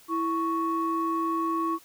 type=tone pair together; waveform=sine; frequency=329.6 / 1110.9 Hz; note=E4 / C#6; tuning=0 / +3 cents; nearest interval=octave + major sixth; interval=2103 cents; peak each=-27 / -26 dBFS; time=0.08-1.79 s; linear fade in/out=50 ms; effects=tanh soft clip ceiling -18 dBFS + white hiss -55 dBFS RMS until 1.84 s